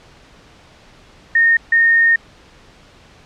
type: tone bursts at uneven times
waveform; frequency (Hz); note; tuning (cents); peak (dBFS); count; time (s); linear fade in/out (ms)
sine; 1839; A#6; -24; -9; 2; 1.35-1.57 / 1.72-2.16; 5
effects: pink hiss -46 dBFS RMS until 3.25 s + low-pass 5000 Hz 12 dB/octave